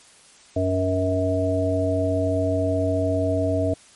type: harmonic tone with a mistuned harmonic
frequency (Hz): 93.9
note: F#2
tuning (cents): +26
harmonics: 1 / 3 / 5 / 7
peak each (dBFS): -24 / -25 / -28 / -23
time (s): 0.56-3.74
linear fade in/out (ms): 5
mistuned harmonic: 7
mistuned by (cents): -37
effects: white hiss -51 dBFS RMS until 3.95 s + MP3 48 kbps